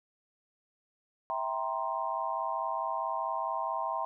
sine chord, C dominant seventh, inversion first, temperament just, 654.1 / 784.9 / 941.9 / 1046.5 Hz, E5 / G5 / Bb5 / C6, -14 / +2 / +18 / 0 cents, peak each -37 / -37 / -35 / -35 dBFS, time 1.3-4.05 s, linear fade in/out 0 ms, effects none

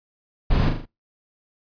brown noise with echo, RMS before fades -18 dBFS, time 0.5-0.7 s, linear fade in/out 10 ms, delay 39 ms, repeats 4, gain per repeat -5 dB, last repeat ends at 0.856 s, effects noise-tail reverb RT60 0.2 s tail -22 dB re dry + resampled to 11025 Hz

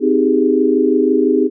sine chord, Ab major seventh, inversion first, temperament just, 259.6 / 311.5 / 389.3 / 415.3 Hz, C4 / Eb4 / G4 / Ab4, -13 / +2 / -12 / 0 cents, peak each -16 dBFS, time 0-1.5 s, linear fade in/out 50 ms, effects none

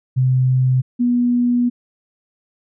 sine tone pair in turn, 128.8 / 243.1 Hz, C3 / B3, -27 / -27 cents, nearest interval major seventh, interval 1100 cents, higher second, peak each -12 / -13 dBFS, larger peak first, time 0.16-0.82 / 0.99-1.7 s, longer second, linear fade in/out 20 ms, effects none

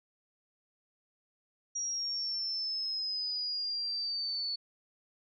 sine exponential sweep, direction down, 5710 to 4435 Hz, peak -32 dBFS, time 1.75-4.56 s, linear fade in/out 10 ms, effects none

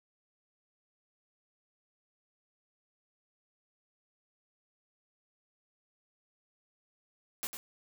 white noise with echo, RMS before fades -36 dBFS, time 7.43-7.47 s, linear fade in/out 0 ms, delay 100 ms, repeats 1, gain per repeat -7 dB, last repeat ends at 7.57 s, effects none

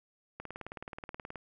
click train, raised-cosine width 0.5 ms, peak -26 dBFS, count 19, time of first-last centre 0.4-1.357 s, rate 18.8 Hz, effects none

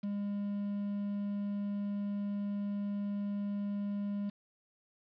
triangle tone with quantisation, 202.9 Hz, G#3, 40 cents flat, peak -31 dBFS, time 0.03-4.3 s, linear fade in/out 10 ms, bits 9, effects resampled to 11025 Hz

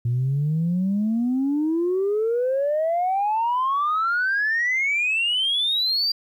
sine exponential sweep, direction up, 116.54 to 4761 Hz, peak -18 dBFS, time 0.05-6.12 s, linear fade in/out 5 ms, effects tanh soft clip ceiling -16 dBFS + 10-bit

